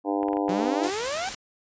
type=harmonic tone; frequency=100.1 Hz; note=G2; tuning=37 cents sharp; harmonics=3 / 4 / 5 / 6 / 7 / 8 / 9 / 10; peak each=-26 / -32 / -31 / -36 / -31 / -33 / -36 / -40 dBFS; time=0.04-0.91 s; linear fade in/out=50 ms
type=clicks; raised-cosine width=0.5 ms; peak=-25 dBFS; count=8; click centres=0.231 / 0.285 / 0.332 / 0.37 / 0.482 / 0.598 / 0.649 / 0.682 s
type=exponential sweep; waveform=sawtooth; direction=up; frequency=174.61 to 795 Hz; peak=-24 dBFS; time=0.49-1.29 s; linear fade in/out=2 ms
type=noise; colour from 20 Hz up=white; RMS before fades=-33 dBFS; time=0.83-1.35 s; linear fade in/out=5 ms
effects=resampled to 16000 Hz